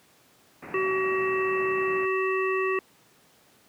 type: low-pass noise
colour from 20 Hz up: pink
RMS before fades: -40 dBFS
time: 0.62-2.06 s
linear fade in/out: 10 ms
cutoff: 2600 Hz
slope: 96 dB/octave
type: harmonic tone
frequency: 379.1 Hz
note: F#4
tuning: 42 cents sharp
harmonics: 1 / 3 / 5 / 7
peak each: -25 / -30 / -32 / -33 dBFS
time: 0.74-2.79 s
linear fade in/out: 2 ms
effects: pink hiss -59 dBFS RMS until 3.68 s + high-pass 150 Hz 12 dB/octave